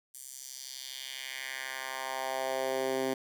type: tone with high-pass filter sweep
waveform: 10% pulse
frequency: 132.1 Hz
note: C3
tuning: 17 cents sharp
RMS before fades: -36 dBFS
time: 0.14-3.14 s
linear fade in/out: 5 ms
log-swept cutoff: 8800 to 290 Hz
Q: 1.8
effects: none